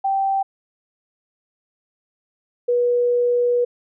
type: tone pair in turn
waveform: sine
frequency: 780 / 485.4 Hz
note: G5 / B4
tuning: -9 / -30 cents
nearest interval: minor sixth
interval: 821 cents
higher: first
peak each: -17 / -15 dBFS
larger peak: second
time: 0.04-0.43 / 2.68-3.65 s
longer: second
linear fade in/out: 10 ms
effects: none